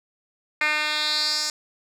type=tone with band-pass filter sweep; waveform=10% pulse; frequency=302.9 Hz; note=D#4; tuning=46 cents flat; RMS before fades=-24 dBFS; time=0.61-1.5 s; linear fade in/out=2 ms; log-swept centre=2300 to 6000 Hz; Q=3.7; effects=none